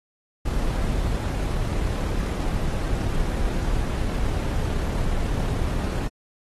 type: noise with amplitude modulation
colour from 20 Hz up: brown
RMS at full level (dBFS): -23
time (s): 0.45-6.08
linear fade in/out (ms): 10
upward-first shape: sine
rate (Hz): 36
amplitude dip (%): 25
effects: AAC 32 kbps